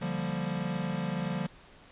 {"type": "chord", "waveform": "square", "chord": "G minor seventh", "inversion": "second", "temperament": "equal", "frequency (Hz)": [146.83, 174.61, 196, 233.1], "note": ["D3", "F3", "G3", "Bb3"], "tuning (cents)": [0, 0, 0, 0], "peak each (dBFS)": [-38, -34, -37, -40], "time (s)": [0.01, 1.47], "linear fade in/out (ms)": 10, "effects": ["pink hiss -55 dBFS RMS until 1.91 s", "resampled to 8000 Hz"]}